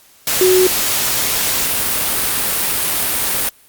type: tone in noise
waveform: sine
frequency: 370 Hz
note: F#4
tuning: in tune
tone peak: -9 dBFS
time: 0.41-0.67 s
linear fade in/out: 2 ms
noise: white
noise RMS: -17 dBFS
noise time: 0.27-3.49 s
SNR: +5 dB
effects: white hiss -48 dBFS RMS until 3.68 s + Opus 48 kbps